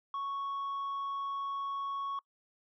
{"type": "tone", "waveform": "sine", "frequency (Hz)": 1108.7, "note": "C#6", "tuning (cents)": 0, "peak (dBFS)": -31, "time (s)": [0.14, 2.19], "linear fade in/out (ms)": 2, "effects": ["noise-tail reverb RT60 0.1 s tail -26 dB re dry", "tanh soft clip ceiling -33 dBFS"]}